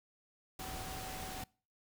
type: tone in noise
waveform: sine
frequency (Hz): 754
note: F#5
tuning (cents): +32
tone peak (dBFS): -47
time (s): 0.59-1.44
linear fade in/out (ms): 5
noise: pink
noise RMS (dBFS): -44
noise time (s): 0.59-1.44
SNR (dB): -6
effects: noise-tail reverb RT60 0.4 s tail -25 dB re dry